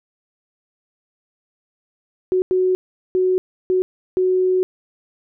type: tone bursts at uneven times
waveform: sine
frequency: 370 Hz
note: F#4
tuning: in tune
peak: -14 dBFS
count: 5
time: 2.32-2.42 / 2.51-2.75 / 3.15-3.38 / 3.7-3.82 / 4.17-4.63 s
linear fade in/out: 0 ms
effects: none

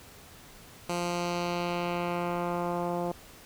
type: tone with low-pass filter sweep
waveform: 10% pulse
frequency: 174.5 Hz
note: F3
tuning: 1 cent flat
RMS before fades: -31 dBFS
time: 0.89-3.12 s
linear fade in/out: 5 ms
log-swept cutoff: 9300 to 710 Hz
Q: 1.1
effects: pink hiss -51 dBFS RMS until 3.45 s

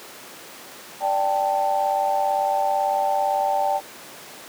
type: chord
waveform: sine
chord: D suspended fourth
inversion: none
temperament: just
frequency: 587.3 / 783.1 / 881 Hz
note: D5 / G5 / A5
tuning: 0 / -2 / +2 cents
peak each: -25 / -21 / -25 dBFS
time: 1-3.81 s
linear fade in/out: 50 ms
effects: pink hiss -40 dBFS RMS until 4.48 s + high-pass 300 Hz 12 dB/octave

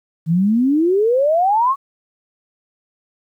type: exponential sweep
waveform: sine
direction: up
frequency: 155.56 to 1132 Hz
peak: -12 dBFS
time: 0.26-1.76 s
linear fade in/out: 50 ms
effects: 9-bit

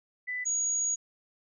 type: tone pair in turn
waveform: sine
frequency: 1993 / 6717 Hz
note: B6 / G#8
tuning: +15 / +19 cents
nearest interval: octave + major sixth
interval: 2104 cents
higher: second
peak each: -31 / -26 dBFS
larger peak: second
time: 0.27-0.45 / 0.45-0.96 s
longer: second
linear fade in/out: 20 ms
effects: none

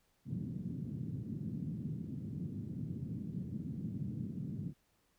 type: band-pass noise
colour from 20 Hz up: pink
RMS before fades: -41 dBFS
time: 0.25-4.74 s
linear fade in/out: 50 ms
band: 120 to 230 Hz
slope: 24 dB/octave
effects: pink hiss -75 dBFS RMS until 5.18 s

